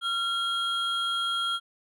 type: tone pair together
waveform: triangle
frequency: 1375 / 3270 Hz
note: F6 / G#7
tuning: -27 / -28 cents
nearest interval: octave + minor third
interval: 1499 cents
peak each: -27 dBFS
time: 0.01-1.6 s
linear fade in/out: 50 ms
effects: none